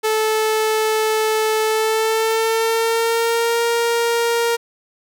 sawtooth tone with pitch glide, 436 to 467.3 Hz, A4 to A#4, -16 to +4 cents, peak -12 dBFS, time 0.03-4.57 s, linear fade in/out 20 ms, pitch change +120 cents, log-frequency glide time 1.64-3.63 s, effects none

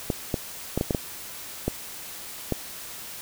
clicks, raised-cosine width 2 ms, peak -10 dBFS, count 8, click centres 0.102 / 0.342 / 0.776 / 0.811 / 0.908 / 0.948 / 1.68 / 2.523 s, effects white hiss -39 dBFS RMS until 3.21 s

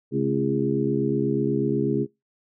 harmonic tone with a mistuned harmonic, 68.2 Hz, C#2, 28 cents flat, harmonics 2 / 3 / 4 / 5 / 6, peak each -27 / -27 / -27 / -27 / -27 dBFS, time 0.11-2.07 s, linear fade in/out 50 ms, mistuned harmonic 3, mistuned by +68 cents, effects noise-tail reverb RT60 0.2 s tail -22 dB re dry

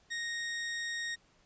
sawtooth tone, 1864.7 Hz, A#6, in tune, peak -31 dBFS, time 0.1-1.16 s, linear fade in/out 20 ms, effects pink hiss -67 dBFS RMS until 1.45 s + resampled to 16000 Hz

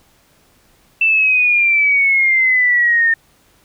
sine exponential sweep, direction down, 2671 to 1814 Hz, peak -10 dBFS, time 1.01-3.14 s, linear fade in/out 5 ms, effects pink hiss -54 dBFS RMS until 3.64 s

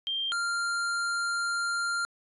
sine / square tone pair in turn, 3176 / 1392.5 Hz, G7 / F6, +22 / -5 cents, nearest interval octave + major second, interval 1427 cents, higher first, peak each -28 dBFS, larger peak neither, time 0.07-0.32 / 0.32-2.05 s, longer second, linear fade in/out 0 ms, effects resampled to 24000 Hz

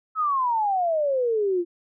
sine exponential sweep, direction down, 1309 to 337.4 Hz, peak -20 dBFS, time 0.15-1.65 s, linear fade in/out 50 ms, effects none

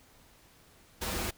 pink noise with comb filter, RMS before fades -34 dBFS, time 1.01-1.31 s, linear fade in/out 10 ms, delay 7 ms, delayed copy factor -0.65, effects pink hiss -60 dBFS RMS until 1.37 s

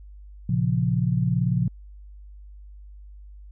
sine chord, Bb minor, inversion none, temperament equal with one note detuned, 116.54 / 136.84 / 174.61 Hz, Bb2 / Db3 / F3, 0 / -22 / 0 cents, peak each -24 dBFS, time 0.49-1.68 s, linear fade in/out 5 ms, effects added 50 Hz sine -41 dBFS peak until 3.51 s

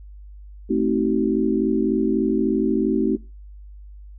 sine chord, A diminished seventh, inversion none, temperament just, 220 / 264 / 316.8 / 380.2 Hz, A3 / C4 / Eb4 / Gb4, 0 / +16 / +31 / +47 cents, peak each -23 dBFS, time 0.69-3.17 s, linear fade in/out 20 ms, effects noise-tail reverb RT60 0.3 s tail -23 dB re dry + added 50 Hz sine -38 dBFS peak until 4.18 s

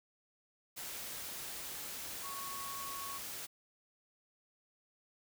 sine tone in noise, 1108.7 Hz, C#6, in tune, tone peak -44 dBFS, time 2.23-3.19 s, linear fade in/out 20 ms, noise white, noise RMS -44 dBFS, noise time 0.76-3.47 s, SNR -3 dB, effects none

